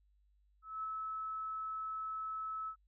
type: tone with ADSR envelope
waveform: sine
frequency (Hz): 1300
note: E6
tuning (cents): -24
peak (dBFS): -36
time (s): 0.62-2.76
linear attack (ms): 220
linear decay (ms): 4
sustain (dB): -2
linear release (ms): 80
effects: added 50 Hz sine -68 dBFS peak until 2.87 s